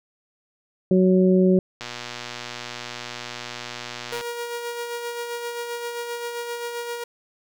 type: harmonic tone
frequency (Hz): 185.6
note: F#3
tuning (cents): +6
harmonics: 1 / 2 / 3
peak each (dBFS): -16 / -18 / -25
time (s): 0.91-1.59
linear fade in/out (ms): 2
type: click train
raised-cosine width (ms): 0.2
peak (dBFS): -15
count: 289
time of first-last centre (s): 1.81-4.21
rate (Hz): 120
type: tone with tremolo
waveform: sawtooth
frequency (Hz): 475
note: A#4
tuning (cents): +33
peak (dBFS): -23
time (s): 4.12-7.04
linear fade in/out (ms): 5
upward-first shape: sine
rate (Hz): 7.6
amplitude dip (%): 40
effects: none